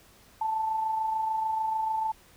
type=tone with amplitude modulation; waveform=sine; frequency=880 Hz; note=A5; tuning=in tune; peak=-24 dBFS; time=0.41-2.12 s; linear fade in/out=5 ms; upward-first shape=sine; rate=26.8 Hz; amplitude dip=40%; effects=pink hiss -57 dBFS RMS until 2.36 s